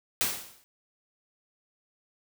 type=noise with exponential decay; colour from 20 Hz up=white; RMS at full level=-24 dBFS; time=0.21-0.64 s; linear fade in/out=0 ms; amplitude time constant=92 ms; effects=none